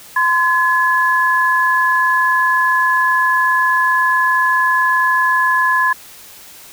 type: tone pair together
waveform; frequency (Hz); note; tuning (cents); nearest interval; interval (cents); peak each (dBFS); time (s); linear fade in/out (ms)
sine; 1027.6 / 1700; C6 / G#6; -32 / +40; major sixth; 872; -14; 0.16-5.93; 5
effects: white hiss -39 dBFS RMS until 6.72 s